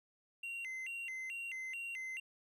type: tone with vibrato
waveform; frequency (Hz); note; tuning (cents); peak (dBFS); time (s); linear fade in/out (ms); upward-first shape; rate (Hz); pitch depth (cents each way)
triangle; 2384; D7; +25; -39; 0.43-2.2; 5; square; 2.3; 250
effects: none